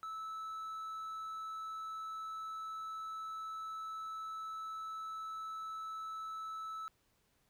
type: tone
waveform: triangle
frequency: 1308 Hz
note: E6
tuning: 14 cents flat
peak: -39 dBFS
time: 0.03-6.88 s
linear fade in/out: 0 ms
effects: pink hiss -75 dBFS RMS until 7.49 s